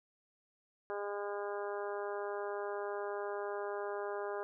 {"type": "harmonic tone", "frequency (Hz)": 203.5, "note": "G#3", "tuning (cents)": -35, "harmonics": [2, 3, 4, 5, 6, 7, 8], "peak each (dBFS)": [-39, -43, -45, -47, -49, -50, -51], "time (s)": [0.9, 4.43], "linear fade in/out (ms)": 0, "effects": []}